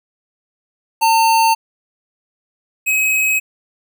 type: tone pair in turn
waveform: square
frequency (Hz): 900 / 2546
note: A5 / D#7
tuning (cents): +39 / +39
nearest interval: octave + tritone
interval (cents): 1800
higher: second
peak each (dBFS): -11 / -14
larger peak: first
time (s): 1.01-1.55 / 2.86-3.4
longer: neither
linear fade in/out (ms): 20
effects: none